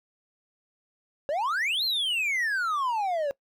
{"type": "exponential two-way sweep", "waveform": "triangle", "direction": "up then down", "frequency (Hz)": [545, 4300, 545], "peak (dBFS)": -23, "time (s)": [1.29, 3.31], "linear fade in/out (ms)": 0, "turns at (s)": 1.84, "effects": ["noise-tail reverb RT60 0.1 s tail -22 dB re dry"]}